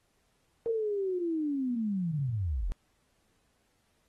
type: linear sweep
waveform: sine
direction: down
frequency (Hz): 466.2 to 32.7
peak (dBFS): -28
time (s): 0.66-2.72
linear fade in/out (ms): 0
effects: pink hiss -73 dBFS RMS until 4.08 s + AAC 32 kbps